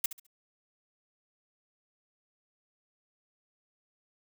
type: noise with echo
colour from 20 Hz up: blue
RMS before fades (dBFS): -27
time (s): 0.04-0.06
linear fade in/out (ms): 5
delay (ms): 69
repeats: 3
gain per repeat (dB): -12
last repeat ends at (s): 0.267
effects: none